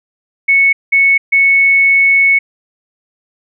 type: tone bursts at uneven times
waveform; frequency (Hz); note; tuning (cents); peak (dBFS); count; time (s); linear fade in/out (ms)
sine; 2209; C#7; -7; -6; 3; 0.48-0.73 / 0.92-1.18 / 1.32-2.39; 10
effects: none